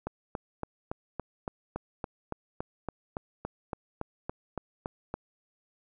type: click train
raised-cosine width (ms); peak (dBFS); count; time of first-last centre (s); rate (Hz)
1; -19; 19; 0.07-5.14; 3.55
effects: none